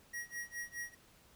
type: tone with tremolo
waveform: square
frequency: 1900 Hz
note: A#6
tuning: 33 cents sharp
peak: -39 dBFS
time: 0.13-0.95 s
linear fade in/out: 10 ms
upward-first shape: sine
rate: 4.8 Hz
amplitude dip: 95%
effects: pink hiss -64 dBFS RMS until 1.35 s

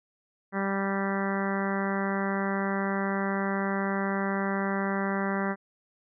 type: harmonic tone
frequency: 196 Hz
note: G3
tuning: in tune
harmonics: 1 / 2 / 3 / 4 / 5 / 6 / 7 / 8 / 9 / 10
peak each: -29 / -34 / -36 / -37 / -38 / -38 / -39 / -38 / -40 / -39 dBFS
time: 0.52-5.56 s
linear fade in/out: 50 ms
effects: none

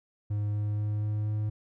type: tone with pitch steps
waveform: triangle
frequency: 103.9 / 104.5 / 105.11 / 105.72 / 106.33 Hz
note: G#2 / G#2 / G#2 / G#2 / G#2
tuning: +1 / +11 / +21 / +31 / +41 cents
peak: -25 dBFS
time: 0.3-1.5 s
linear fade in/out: 10 ms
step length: 240 ms
effects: none

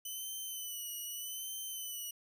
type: tone with vibrato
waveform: 5% pulse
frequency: 3001 Hz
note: F#7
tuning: 24 cents sharp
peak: -32 dBFS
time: 0.05-2.11 s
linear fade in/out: 5 ms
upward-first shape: sine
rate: 0.82 Hz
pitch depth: 54 cents each way
effects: none

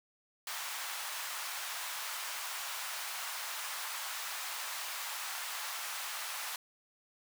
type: high-pass noise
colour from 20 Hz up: pink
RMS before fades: -40 dBFS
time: 0.47-6.56 s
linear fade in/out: 2 ms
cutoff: 850 Hz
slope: 24 dB/octave
effects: none

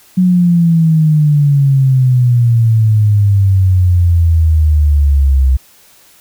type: exponential sweep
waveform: sine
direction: down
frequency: 185 to 64.6 Hz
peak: -6 dBFS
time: 0.17-5.57 s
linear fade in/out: 10 ms
effects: white hiss -45 dBFS RMS until 6.2 s

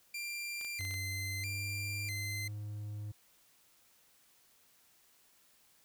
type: tone with vibrato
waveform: sawtooth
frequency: 2217 Hz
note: C#7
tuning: in tune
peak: -35 dBFS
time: 0.14-2.48 s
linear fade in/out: 5 ms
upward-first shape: square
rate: 0.77 Hz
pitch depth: 120 cents each way
type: clicks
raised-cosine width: 0.2 ms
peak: -33 dBFS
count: 6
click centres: 0.612 / 0.648 / 0.809 / 0.851 / 0.91 / 0.941 s
type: tone with pitch glide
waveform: triangle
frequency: 97.1 to 104.67 Hz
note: G2 to G#2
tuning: -16 to +14 cents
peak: -37 dBFS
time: 0.79-3.12 s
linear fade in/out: 10 ms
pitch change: +130 cents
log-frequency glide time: 0.95-2.46 s
effects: white hiss -67 dBFS RMS until 5.84 s

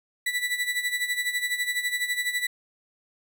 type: tone with tremolo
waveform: 35% pulse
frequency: 1968 Hz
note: B6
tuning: 7 cents flat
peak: -21 dBFS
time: 0.26-2.47 s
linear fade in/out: 5 ms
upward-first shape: sine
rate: 12 Hz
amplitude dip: 70%
effects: none

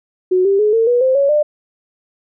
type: tone with pitch steps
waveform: sine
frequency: 368.1 / 394.5 / 422.8 / 453.2 / 485.7 / 520.6 / 557.9 / 598 Hz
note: F#4 / G4 / G#4 / A#4 / B4 / C5 / C#5 / D5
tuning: -9 / +11 / +31 / -49 / -29 / -9 / +11 / +31 cents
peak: -10 dBFS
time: 0.31-1.43 s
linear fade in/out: 10 ms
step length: 140 ms
effects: none

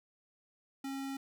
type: tone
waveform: square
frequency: 271.9 Hz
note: C#4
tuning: 33 cents flat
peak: -38 dBFS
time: 0.84-1.17 s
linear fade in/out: 5 ms
effects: none

